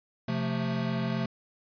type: chord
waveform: square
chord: F major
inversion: second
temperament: equal with one note detuned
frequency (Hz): 130.81 / 174.61 / 221.9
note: C3 / F3 / A3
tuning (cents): 0 / 0 / +15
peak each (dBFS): -33 / -34 / -32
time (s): 0.28-1.26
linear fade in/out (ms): 5
effects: resampled to 11025 Hz